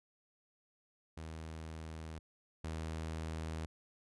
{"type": "tone pair in turn", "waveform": "sawtooth", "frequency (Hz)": [79.9, 79.9], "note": ["D#2", "D#2"], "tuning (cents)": [47, 47], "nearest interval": "unison", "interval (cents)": 0, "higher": "neither", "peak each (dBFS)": [-40, -35], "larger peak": "second", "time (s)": [[1.17, 2.19], [2.64, 3.66]], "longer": "neither", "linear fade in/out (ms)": 5, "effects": ["resampled to 24000 Hz"]}